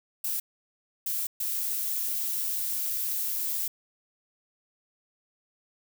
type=noise bursts at uneven times; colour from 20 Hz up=violet; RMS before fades=-30 dBFS; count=3; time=0.24-0.4 / 1.06-1.27 / 1.4-3.68 s; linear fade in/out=5 ms; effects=none